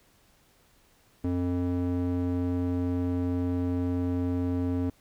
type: tone with band-pass filter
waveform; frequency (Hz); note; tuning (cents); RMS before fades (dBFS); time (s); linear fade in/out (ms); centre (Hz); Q
square; 88.9; F2; +31; -28; 1.24-4.9; 5; 260; 1.5
effects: pink hiss -63 dBFS RMS until 5 s